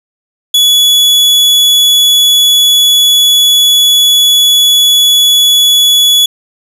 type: tone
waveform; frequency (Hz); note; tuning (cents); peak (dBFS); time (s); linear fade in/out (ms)
40% pulse; 3400; G#7; +40; -3; 0.54-6.26; 5
effects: none